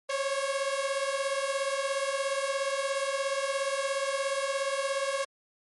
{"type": "beating tone pair", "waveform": "sawtooth", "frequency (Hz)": [540, 557], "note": ["C#5", "C#5"], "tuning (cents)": [-45, 8], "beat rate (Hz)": 17, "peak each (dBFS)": -27, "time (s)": [0.09, 5.25], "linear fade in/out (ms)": 10, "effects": ["MP3 48 kbps"]}